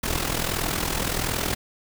pink noise with amplitude modulation, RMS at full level -23 dBFS, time 0.03-1.55 s, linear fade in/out 10 ms, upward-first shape sine, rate 41.4 Hz, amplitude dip 70%, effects none

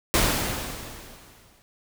pink noise with exponential decay, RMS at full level -19 dBFS, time 0.14-1.62 s, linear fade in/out 0 ms, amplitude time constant 320 ms, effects none

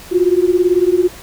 sine beating tone pair, 349.2 / 367.2 Hz, F4 / F#4, 0 / -13 cents, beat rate 18 Hz, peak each -13 dBFS, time 0.11-1.09 s, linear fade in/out 20 ms, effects pink hiss -36 dBFS RMS until 1.22 s

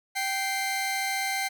sawtooth tone pair together, 779 / 2089 Hz, G5 / C7, -11 / -3 cents, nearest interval octave + perfect fourth, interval 1708 cents, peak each -26 dBFS, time 0.15-1.49 s, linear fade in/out 20 ms, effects none

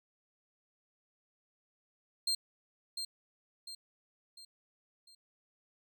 35% pulse tone with echo, 4186 Hz, C8, in tune, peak -28 dBFS, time 2.27-2.35 s, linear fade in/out 5 ms, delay 700 ms, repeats 4, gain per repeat -7 dB, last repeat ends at 5.15 s, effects none

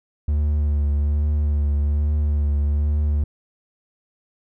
triangle tone with vibrato, 73.42 Hz, D2, in tune, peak -15 dBFS, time 0.28-3.24 s, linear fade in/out 5 ms, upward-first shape triangle, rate 1.2 Hz, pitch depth 34 cents each way, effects none

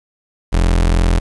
35% pulse tone, 42.72 Hz, F1, 37 cents flat, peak -9 dBFS, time 0.52-1.2 s, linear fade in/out 20 ms, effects resampled to 24000 Hz + 7-bit

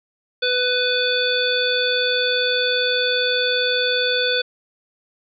harmonic tone, 497.5 Hz, B4, 13 cents sharp, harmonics 1 / 3 / 5 / 7 / 9, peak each -22 / -23 / -28 / -22 / -26 dBFS, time 0.42-4.42 s, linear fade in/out 10 ms, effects none

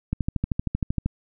click train, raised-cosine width 5 ms, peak -11 dBFS, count 13, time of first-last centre 0.13-1.06 s, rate 12.9 Hz, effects none

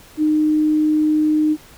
sine tone, 306.6 Hz, D#4, 25 cents flat, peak -13 dBFS, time 0.17-1.57 s, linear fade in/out 50 ms, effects pink hiss -45 dBFS RMS until 1.77 s

